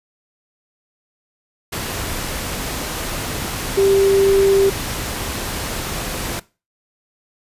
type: tone in noise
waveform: sine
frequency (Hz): 392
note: G4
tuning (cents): 0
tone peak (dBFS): -11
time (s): 3.77-4.7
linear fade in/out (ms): 10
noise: pink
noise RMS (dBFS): -25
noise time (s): 1.72-6.4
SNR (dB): +11
effects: noise-tail reverb RT60 0.3 s tail -20 dB re dry + resampled to 32000 Hz